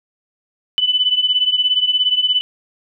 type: beating tone pair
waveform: sine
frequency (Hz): 2993 / 3010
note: F#7 / F#7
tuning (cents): +19 / +29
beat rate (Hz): 17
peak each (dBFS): -15 / -18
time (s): 0.78-2.41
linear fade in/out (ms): 0
effects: none